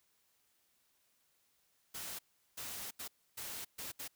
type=noise bursts at uneven times; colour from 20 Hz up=white; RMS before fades=-44 dBFS; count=6; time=1.94-2.19 / 2.57-2.91 / 2.99-3.08 / 3.37-3.65 / 3.78-3.92 / 3.99-4.08 s; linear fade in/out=10 ms; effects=white hiss -75 dBFS RMS until 4.15 s